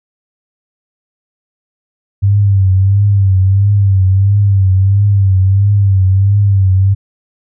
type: tone with vibrato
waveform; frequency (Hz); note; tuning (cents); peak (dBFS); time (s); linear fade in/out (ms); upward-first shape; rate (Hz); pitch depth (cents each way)
sine; 98; G2; 0; -6; 2.22-6.95; 20; triangle; 1.5; 83
effects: none

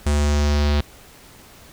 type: tone with low-pass filter sweep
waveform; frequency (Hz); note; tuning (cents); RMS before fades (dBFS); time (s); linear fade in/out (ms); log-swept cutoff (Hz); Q
square; 73.3; D2; -3; -18; 0.06-0.81; 5; 8800 to 4000; 2.2
effects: pink hiss -46 dBFS RMS until 1.72 s

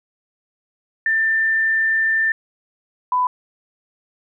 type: tone pair in turn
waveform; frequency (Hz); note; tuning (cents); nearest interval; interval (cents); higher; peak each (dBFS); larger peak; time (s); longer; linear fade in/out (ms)
sine; 1786 / 998.6; A6 / B5; +25 / +19; minor seventh; 1006; first; -15; neither; 1.06-2.32 / 3.12-3.27; first; 2
effects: none

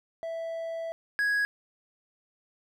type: tone pair in turn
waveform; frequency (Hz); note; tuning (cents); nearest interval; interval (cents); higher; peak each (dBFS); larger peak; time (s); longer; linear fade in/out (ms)
triangle; 659.3 / 1661.3; E5 / G#6; 0 / 0; octave + major third; 1600; second; -30 / -22; second; 0.23-0.92 / 1.19-1.45; first; 0
effects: none

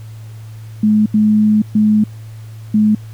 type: tone bursts at uneven times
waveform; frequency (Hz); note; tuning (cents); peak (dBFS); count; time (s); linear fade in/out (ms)
sine; 213.2; G#3; +46; -8; 4; 0.83-1.06 / 1.14-1.62 / 1.75-2.04 / 2.74-2.95; 5
effects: added 110 Hz sine -29 dBFS peak until 3.13 s + pink hiss -47 dBFS RMS until 3.13 s

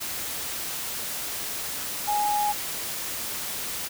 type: tone in noise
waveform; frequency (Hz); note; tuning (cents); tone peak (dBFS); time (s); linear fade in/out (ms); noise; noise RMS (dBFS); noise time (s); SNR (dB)
sine; 830.6; G#5; 0; -22; 2.07-2.53; 20; white; -32; 0-3.89; +7
effects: none

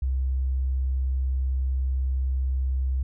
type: tone with tanh clipping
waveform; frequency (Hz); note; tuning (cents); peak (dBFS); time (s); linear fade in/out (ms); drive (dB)
triangle; 65.41; C2; 0; -22; 0.02-3.03; 5; 4
effects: none

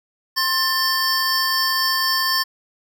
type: tone cluster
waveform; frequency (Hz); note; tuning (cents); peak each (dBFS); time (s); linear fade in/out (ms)
square; 1056 / 1778 / 4594 / 5330; C6 / A6 / D8 / E8; +16 / +18 / -39 / +18; -24; 0.36-2.44; 20
effects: none

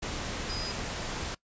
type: tone in noise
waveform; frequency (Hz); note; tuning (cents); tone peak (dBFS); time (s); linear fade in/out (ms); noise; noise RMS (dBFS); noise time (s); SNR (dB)
sine; 4955; D#8; -8; -36; 0.49-0.72; 10; pink; -35; 0.02-1.35; -4
effects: noise-tail reverb RT60 0.1 s tail -20 dB re dry + resampled to 16000 Hz

